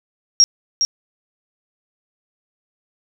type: tone with echo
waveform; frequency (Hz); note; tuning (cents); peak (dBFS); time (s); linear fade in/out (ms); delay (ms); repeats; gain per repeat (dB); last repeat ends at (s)
sine; 5600; F8; +4; -7; 0.4-0.44; 0; 410; 1; -7; 0.85
effects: none